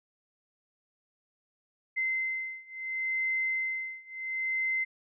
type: beating tone pair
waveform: sine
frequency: 2068 / 2068.72 Hz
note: C7 / C7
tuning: -21 / -20 cents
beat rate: 0.72 Hz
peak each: -33 / -32 dBFS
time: 1.96-4.85 s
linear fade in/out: 20 ms
effects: none